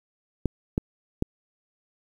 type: clicks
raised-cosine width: 3 ms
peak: -10 dBFS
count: 3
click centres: 0.457 / 0.779 / 1.224 s
effects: 8-bit